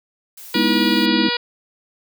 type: noise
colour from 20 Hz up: blue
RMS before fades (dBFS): -38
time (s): 0.37-1.06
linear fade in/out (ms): 5
type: harmonic tone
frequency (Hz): 482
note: B4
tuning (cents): -42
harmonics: 1 / 2 / 3 / 4 / 5 / 6 / 7 / 8 / 9 / 10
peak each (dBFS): -28 / -28 / -28 / -28 / -28 / -28 / -28 / -28 / -28 / -28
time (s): 0.54-1.37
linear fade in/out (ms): 5
type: chord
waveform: sine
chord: E major seventh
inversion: first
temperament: equal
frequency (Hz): 207.7 / 246.9 / 311.1 / 329.6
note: G#3 / B3 / D#4 / E4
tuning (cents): 0 / 0 / 0 / 0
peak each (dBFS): -21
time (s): 0.55-1.29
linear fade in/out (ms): 5
effects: none